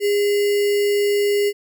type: tone with sample-and-hold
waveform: sine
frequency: 408.6 Hz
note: G#4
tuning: 28 cents flat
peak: -15 dBFS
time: 0-1.53 s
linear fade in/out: 50 ms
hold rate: 2450 Hz
effects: none

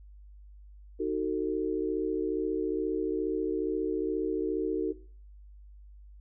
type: chord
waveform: sine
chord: D# diminished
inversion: none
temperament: just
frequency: 311.1 / 373.4 / 448 Hz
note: D#4 / F#4 / A4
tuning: 0 / +16 / +31 cents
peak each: -33 / -31 / -31 dBFS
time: 0.99-4.93 s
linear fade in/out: 20 ms
effects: noise-tail reverb RT60 0.4 s tail -17 dB re dry + added 50 Hz sine -48 dBFS peak until 6.2 s

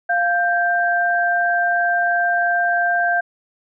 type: tone pair together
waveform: sine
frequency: 698.5 / 1575.8 Hz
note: F5 / G6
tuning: 0 / +9 cents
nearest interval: octave + major second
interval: 1409 cents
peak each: -18 dBFS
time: 0.09-3.21 s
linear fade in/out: 10 ms
effects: none

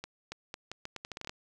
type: accelerating click train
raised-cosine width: 0.2 ms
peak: -22 dBFS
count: 13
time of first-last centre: 0.04-1.295 s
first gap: 280 ms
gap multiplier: 0.79
effects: none

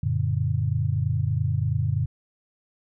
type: chord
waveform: sine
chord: Gb augmented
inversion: none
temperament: just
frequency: 92.5 / 115.62 / 144.53 Hz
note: Gb2 / Bb2 / D3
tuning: 0 / -14 / -27 cents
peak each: -26 / -25 / -26 dBFS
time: 0.03-2.06 s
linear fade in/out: 5 ms
effects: none

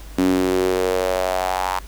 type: tone with high-pass filter sweep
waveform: sawtooth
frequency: 92.5 Hz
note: F#2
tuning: in tune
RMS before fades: -20 dBFS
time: 0.18-1.79 s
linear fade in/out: 5 ms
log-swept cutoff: 260 to 940 Hz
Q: 4.5
effects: added 50 Hz sine -35 dBFS peak until 1.87 s + pink hiss -44 dBFS RMS until 1.87 s

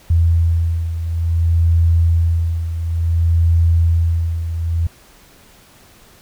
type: beating tone pair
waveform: sine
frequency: 83.4 / 83.97 Hz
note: E2 / E2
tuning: +21 / +33 cents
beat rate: 0.57 Hz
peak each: -13 / -19 dBFS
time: 0.1-4.87 s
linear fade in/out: 5 ms
effects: pink hiss -47 dBFS RMS until 6.21 s

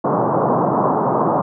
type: band-pass noise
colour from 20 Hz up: white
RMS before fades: -17 dBFS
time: 0.04-1.42 s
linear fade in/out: 10 ms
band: 120 to 1100 Hz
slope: 48 dB/octave
effects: none

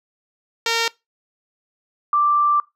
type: tone pair in turn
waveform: 5% pulse / sine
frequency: 459.7 / 1176.2 Hz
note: A#4 / D6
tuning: -24 / +2 cents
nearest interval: octave + major third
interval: 1626 cents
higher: second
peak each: -6 / -14 dBFS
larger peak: first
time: 0.66-0.88 / 2.13-2.6 s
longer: second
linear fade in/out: 2 ms
effects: noise-tail reverb RT60 0.2 s tail -21 dB re dry + low-pass 8000 Hz 12 dB/octave

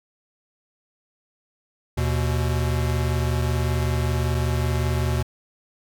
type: tone pair together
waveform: square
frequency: 76.98 / 122.2 Hz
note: D#2 / B2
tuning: -18 / -18 cents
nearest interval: minor sixth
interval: 800 cents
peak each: -24 dBFS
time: 1.97-5.23 s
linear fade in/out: 10 ms
effects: none

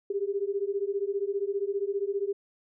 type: beating tone pair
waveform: sine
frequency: 392 / 407 Hz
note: G4 / G#4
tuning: 0 / -35 cents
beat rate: 15 Hz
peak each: -30 dBFS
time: 0.1-2.33 s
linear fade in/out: 5 ms
effects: none

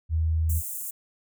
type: tone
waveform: sine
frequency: 80.2 Hz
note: E2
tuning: 47 cents flat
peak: -21 dBFS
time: 0.09-0.62 s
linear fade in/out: 50 ms
type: high-pass noise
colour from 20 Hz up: white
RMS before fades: -34 dBFS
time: 0.49-0.91 s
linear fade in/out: 10 ms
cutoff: 7100 Hz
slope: 48 dB/octave
effects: none

